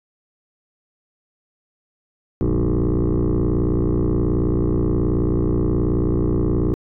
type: tone with frequency modulation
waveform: sine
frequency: 130.81 Hz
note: C3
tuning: in tune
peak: -13 dBFS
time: 2.41-6.74 s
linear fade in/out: 0 ms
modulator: 58.7 Hz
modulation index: 4.6
effects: tanh soft clip ceiling -15 dBFS

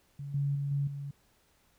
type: tone with level steps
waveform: sine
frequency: 141.2 Hz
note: C#3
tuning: 32 cents sharp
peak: -37 / -27 / -30 / -27 / -36 dBFS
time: 0.19-1.11 s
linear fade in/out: 5 ms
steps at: 0.34 / 0.55 / 0.71 / 0.87 s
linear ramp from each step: 5 ms
effects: pink hiss -68 dBFS RMS until 1.78 s

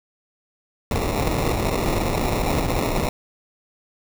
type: noise with sample-and-hold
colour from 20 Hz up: pink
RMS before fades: -22 dBFS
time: 0.91-3.09 s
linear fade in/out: 2 ms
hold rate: 1575 Hz
effects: none

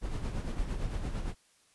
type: noise with tremolo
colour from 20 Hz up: brown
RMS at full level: -32 dBFS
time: 0.01-1.35 s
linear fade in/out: 50 ms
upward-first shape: sine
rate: 8.8 Hz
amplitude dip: 50%
effects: white hiss -66 dBFS RMS until 1.74 s + resampled to 24000 Hz

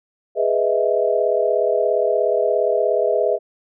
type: chord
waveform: sine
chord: E major seventh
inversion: first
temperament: equal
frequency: 415.3 / 493.9 / 622.3 / 659.3 Hz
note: G#4 / B4 / D#5 / E5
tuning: 0 / 0 / 0 / 0 cents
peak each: -21 dBFS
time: 0.35-3.39 s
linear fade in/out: 50 ms
effects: none

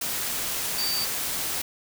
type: tone in noise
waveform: sine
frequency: 4620 Hz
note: D8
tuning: 29 cents flat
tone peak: -26 dBFS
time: 0.78-1.05 s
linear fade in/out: 5 ms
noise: white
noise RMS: -29 dBFS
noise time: 0.01-1.62 s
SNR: 0 dB
effects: none

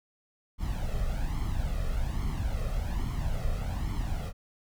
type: noise with flanger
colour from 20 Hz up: brown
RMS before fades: -30 dBFS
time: 0.58-4.33 s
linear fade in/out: 50 ms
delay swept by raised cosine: 0.93 to 1.6 ms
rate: 1.2 Hz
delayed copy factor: +0.7
effects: none

